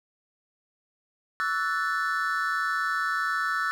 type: chord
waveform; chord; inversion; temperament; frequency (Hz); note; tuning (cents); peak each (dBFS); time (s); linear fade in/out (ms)
triangle; F# minor seventh; second; equal with one note detuned; 1132 / 1318.5 / 1480 / 1760; C#6 / E6 / F#6 / A6; +36 / 0 / 0 / 0; -33 / -27 / -28 / -29; 1.4-3.71; 0
effects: 9-bit